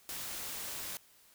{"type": "noise", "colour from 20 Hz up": "white", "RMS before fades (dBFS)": -41, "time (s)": [0.09, 0.97], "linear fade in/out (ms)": 0, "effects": ["white hiss -63 dBFS RMS until 1.34 s"]}